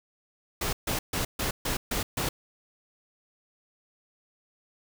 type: noise bursts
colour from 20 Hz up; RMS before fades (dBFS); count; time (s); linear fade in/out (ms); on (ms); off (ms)
pink; -29; 7; 0.61-2.29; 5; 120; 140
effects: none